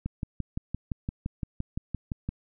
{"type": "click train", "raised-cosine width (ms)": 5, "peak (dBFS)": -18, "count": 14, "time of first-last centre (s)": [0.06, 2.29], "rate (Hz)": 5.83, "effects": []}